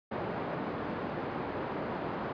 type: band-pass noise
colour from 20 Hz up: pink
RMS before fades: -36 dBFS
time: 0.11-2.33 s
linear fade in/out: 10 ms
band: 180 to 1200 Hz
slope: 12 dB/octave
effects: resampled to 11025 Hz